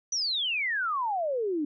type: exponential sweep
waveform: sine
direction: down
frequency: 6040 to 283.8 Hz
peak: -26 dBFS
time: 0.12-1.65 s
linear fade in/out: 5 ms
effects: none

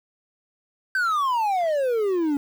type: exponential sweep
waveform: triangle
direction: down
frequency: 1568 to 277.2 Hz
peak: -18 dBFS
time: 0.95-2.37 s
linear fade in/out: 2 ms
effects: 8-bit

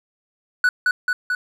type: tone with echo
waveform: triangle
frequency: 1480 Hz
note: F#6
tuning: in tune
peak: -11 dBFS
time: 0.64-0.69 s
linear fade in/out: 2 ms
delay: 220 ms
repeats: 3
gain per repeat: -2 dB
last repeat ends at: 1.35 s
effects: none

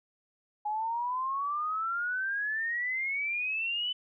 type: exponential sweep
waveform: sine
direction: up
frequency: 830.6 to 3021 Hz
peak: -29 dBFS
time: 0.65-3.93 s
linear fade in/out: 10 ms
effects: none

